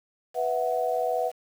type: chord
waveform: sine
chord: B suspended fourth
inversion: none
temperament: equal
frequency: 493.9 / 659.3 / 740 Hz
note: B4 / E5 / F#5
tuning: 0 / 0 / 0 cents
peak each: -28 dBFS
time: 0.34-1.32 s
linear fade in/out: 50 ms
effects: 8-bit